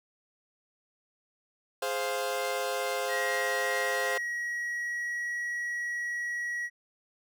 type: chord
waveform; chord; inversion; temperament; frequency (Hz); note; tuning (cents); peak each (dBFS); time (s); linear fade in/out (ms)
sawtooth; F minor; first; equal; 415.3 / 523.3 / 698.5; Ab4 / C5 / F5; 0 / 0 / 0; -32 / -28 / -31; 1.82-4.18; 5
type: tone with pitch glide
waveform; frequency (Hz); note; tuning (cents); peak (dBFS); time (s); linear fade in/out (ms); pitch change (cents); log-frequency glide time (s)
triangle; 1900 to 1916.5; A#6 to A#6; +33 to +47; -29; 3.08-6.7; 50; +14; 3.63-5.36
effects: none